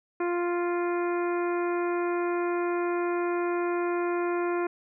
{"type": "harmonic tone", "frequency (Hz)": 349.2, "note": "F4", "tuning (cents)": 0, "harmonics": [1, 2, 3, 4, 5, 6, 7], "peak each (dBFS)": [-26, -35, -35, -38, -43, -45, -44], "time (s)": [0.2, 4.67], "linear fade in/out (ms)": 5, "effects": []}